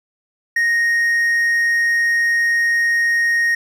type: tone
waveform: triangle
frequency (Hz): 1864.7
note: A#6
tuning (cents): 0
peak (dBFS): -12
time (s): 0.56-3.55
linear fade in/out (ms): 5
effects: none